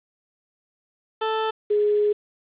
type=tone pair in turn; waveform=20% pulse / sine; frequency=440 / 416.8 Hz; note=A4 / G#4; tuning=0 / +6 cents; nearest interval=minor second; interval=94 cents; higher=first; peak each=-17 dBFS; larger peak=neither; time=1.21-1.51 / 1.7-2.13 s; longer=second; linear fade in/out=10 ms; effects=resampled to 8000 Hz + 8-bit